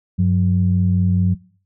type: tone pair together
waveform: sine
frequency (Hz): 95.6 / 180.47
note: G2 / F#3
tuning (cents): -43 / -43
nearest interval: major seventh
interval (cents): 1100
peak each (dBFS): -15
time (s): 0.18-1.35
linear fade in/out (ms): 20
effects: noise-tail reverb RT60 0.5 s tail -22 dB re dry + tanh soft clip ceiling -5 dBFS